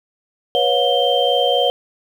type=tone cluster; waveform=sine; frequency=487.3 / 551 / 716 / 3140 Hz; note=B4 / C#5 / F5 / G7; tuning=-23 / -11 / +43 / +2 cents; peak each=-19 dBFS; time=0.55-1.7 s; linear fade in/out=0 ms; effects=7-bit